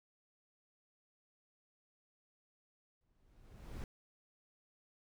brown noise with exponential growth, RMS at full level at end -41 dBFS, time 3.01-3.84 s, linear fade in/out 1 ms, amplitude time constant 180 ms, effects none

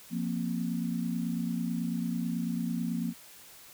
sine chord, F suspended fourth, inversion none, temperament just, 174.61 / 232.8 / 261.9 Hz, F3 / Bb3 / C4, 0 / -2 / +2 cents, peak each -33 / -32 / -37 dBFS, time 0.1-3.14 s, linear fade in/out 50 ms, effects white hiss -52 dBFS RMS until 3.73 s

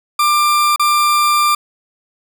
40% pulse tone with dropouts, 1189 Hz, D6, 21 cents sharp, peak -10 dBFS, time 0.19-1.55 s, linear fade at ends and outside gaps 5 ms, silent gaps 0.761-0.795 s, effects none

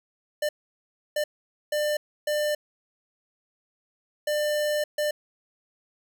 square tone bursts at uneven times, 597 Hz, D5, 28 cents sharp, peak -24 dBFS, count 6, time 0.42-0.49 / 1.16-1.24 / 1.72-1.97 / 2.27-2.55 / 4.27-4.84 / 4.98-5.11 s, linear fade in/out 5 ms, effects none

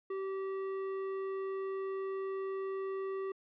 sine tone with tanh clipping, 386 Hz, G4, 27 cents flat, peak -37 dBFS, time 0.1-3.32 s, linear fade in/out 5 ms, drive 15 dB, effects low-pass 2000 Hz 12 dB/octave

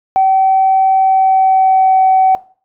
sine tone with pitch glide, 766 to 758.5 Hz, G5 to F#5, -40 to +43 cents, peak -6 dBFS, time 0.16-2.35 s, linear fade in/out 0 ms, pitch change -17 cents, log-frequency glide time 0.97-2 s, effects noise-tail reverb RT60 0.4 s tail -19 dB re dry + tanh soft clip ceiling -2 dBFS

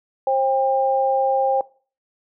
sine tone pair together, 533 / 798.6 Hz, C5 / G5, +32 / +32 cents, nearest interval perfect fifth, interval 700 cents, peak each -19 dBFS, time 0.27-1.61 s, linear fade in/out 2 ms, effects noise-tail reverb RT60 0.4 s tail -21 dB re dry

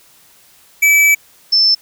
square / sine tone pair in turn, 2303 / 5297 Hz, D7 / E8, -34 / +8 cents, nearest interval octave + major second, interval 1442 cents, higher second, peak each -8 dBFS, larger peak neither, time 0.82-1.15 / 1.52-1.75 s, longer first, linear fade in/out 10 ms, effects white hiss -48 dBFS RMS until 1.81 s

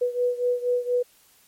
sine beating tone pair, 490 / 494.2 Hz, B4 / B4, -14 / +1 cents, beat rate 4.2 Hz, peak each -23 / -26 dBFS, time 0.01-1.03 s, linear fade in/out 10 ms, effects white hiss -58 dBFS RMS until 1.47 s + MP3 64 kbps

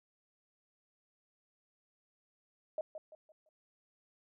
sine tone with echo, 622.3 Hz, D#5, in tune, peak -33 dBFS, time 2.78-2.81 s, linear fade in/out 2 ms, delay 170 ms, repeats 4, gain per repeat -9 dB, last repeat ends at 3.49 s, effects none

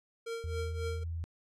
square tone with tremolo, 460 Hz, A#4, 23 cents flat, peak -35 dBFS, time 0.26-1.04 s, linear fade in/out 10 ms, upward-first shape triangle, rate 3.7 Hz, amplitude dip 85%
sine tone with pitch glide, 82.41 to 82.94 Hz, E2 to E2, 0 to +11 cents, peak -34 dBFS, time 0.44-1.24 s, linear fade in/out 0 ms, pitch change +11 cents, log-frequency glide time 0.66-0.91 s
effects low-pass 9000 Hz 12 dB/octave

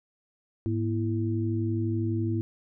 sine tone cluster, 106 / 240 / 331.9 Hz, G#2 / B3 / E4, +36 / -49 / +12 cents, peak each -27 / -33 / -30 dBFS, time 0.66-2.41 s, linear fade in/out 0 ms, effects none

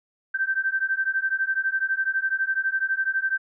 sine beating tone pair, 1553 / 1565 Hz, G6 / G6, -17 / -3 cents, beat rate 12 Hz, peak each -25 dBFS, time 0.34-3.38 s, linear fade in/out 10 ms, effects none

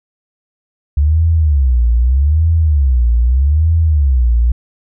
sine tone with vibrato, 69.3 Hz, C#2, in tune, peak -8 dBFS, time 0.97-4.52 s, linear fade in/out 5 ms, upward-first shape sine, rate 0.81 Hz, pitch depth 300 cents each way, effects none

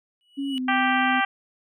triangle tone with exponential growth, 2935 Hz, F#7, 15 cents flat, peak -26 dBFS, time 0.21-0.58 s, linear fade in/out 0 ms, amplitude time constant 79 ms
sine tone with pitch glide, 277.2 to 255.7 Hz, C#4 to C4, 0 to -40 cents, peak -25 dBFS, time 0.37-1.21 s, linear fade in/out 20 ms, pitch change -140 cents, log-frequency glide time 0.5-0.59 s
harmonic tone, 392 Hz, G4, in tune, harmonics 2 / 3 / 4 / 5 / 6 / 7 / 8, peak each -24 / -27 / -25 / -28 / -31 / -32 / -34 dBFS, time 0.68-1.25 s, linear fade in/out 5 ms
effects none

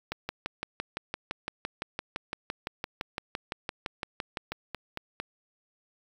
two click trains, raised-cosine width 0.3 ms, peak -16 / -18 dBFS, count 26 / 4, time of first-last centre 0.12-4.372 / 4.52-5.2 s, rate 5.88 / 4.41 Hz, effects 7-bit

